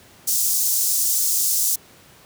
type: high-pass noise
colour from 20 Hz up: pink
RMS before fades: -20 dBFS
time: 0.27-1.76 s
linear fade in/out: 10 ms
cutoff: 6000 Hz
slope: 24 dB/octave
effects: pink hiss -49 dBFS RMS until 2.25 s + high-pass 80 Hz 12 dB/octave